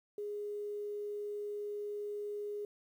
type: tone with quantisation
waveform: sine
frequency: 413.8 Hz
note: G#4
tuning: 6 cents flat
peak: -37 dBFS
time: 0.18-2.65 s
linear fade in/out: 2 ms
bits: 11
effects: none